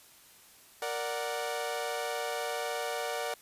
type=chord; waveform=sawtooth; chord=Bb augmented; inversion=none; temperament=equal; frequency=466.2 / 587.3 / 740 Hz; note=Bb4 / D5 / F#5; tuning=0 / 0 / 0 cents; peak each=-33 dBFS; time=0.82-3.34 s; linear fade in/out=2 ms; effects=white hiss -57 dBFS RMS until 3.41 s + resampled to 32000 Hz